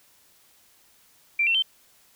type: tone with pitch steps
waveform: sine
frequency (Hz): 2356 / 2706 / 3109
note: D7 / E7 / G7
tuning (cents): +5 / +45 / -15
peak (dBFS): -19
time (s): 1.39-1.624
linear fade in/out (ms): 5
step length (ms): 78
effects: white hiss -59 dBFS RMS until 2.15 s